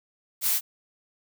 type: noise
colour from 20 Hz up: blue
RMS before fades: -24 dBFS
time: 0.41-0.61 s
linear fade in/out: 50 ms
effects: none